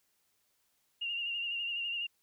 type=tone with vibrato; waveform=sine; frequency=2800 Hz; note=F7; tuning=4 cents sharp; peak=-33 dBFS; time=1.01-2.07 s; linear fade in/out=10 ms; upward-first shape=sine; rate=12 Hz; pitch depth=39 cents each way; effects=white hiss -75 dBFS RMS until 2.22 s